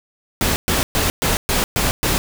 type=noise bursts; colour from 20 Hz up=pink; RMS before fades=-18 dBFS; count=7; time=0.41-2.18 s; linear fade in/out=0 ms; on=150 ms; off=120 ms; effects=none